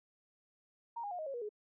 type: tone with pitch steps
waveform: sine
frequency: 932.3 / 816.3 / 714.8 / 625.8 / 548 / 479.8 / 420.1 Hz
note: A#5 / G#5 / F5 / D#5 / C#5 / A#4 / G#4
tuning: 0 / -30 / +40 / +10 / -20 / +50 / +20 cents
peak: -38 dBFS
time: 0.96-1.492 s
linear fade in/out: 10 ms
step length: 76 ms
effects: none